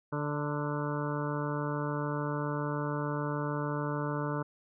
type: harmonic tone with a mistuned harmonic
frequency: 146.83 Hz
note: D3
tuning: in tune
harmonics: 1 / 2 / 3 / 4 / 6 / 7 / 8 / 9 / 10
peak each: -34 / -37 / -39 / -40 / -42 / -42 / -43 / -44 / -44 dBFS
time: 0.12-4.43 s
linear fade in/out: 10 ms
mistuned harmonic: 6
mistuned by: +30 cents
effects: none